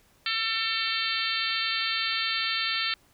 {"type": "harmonic tone", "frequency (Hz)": 448.4, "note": "A4", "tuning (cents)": 33, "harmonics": [3, 4, 5, 6, 7, 8, 9, 10], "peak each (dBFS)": [-34, -34, -34, -34, -34, -34, -34, -34], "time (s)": [0.26, 2.94], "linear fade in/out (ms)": 2, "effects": ["pink hiss -62 dBFS RMS until 3.13 s"]}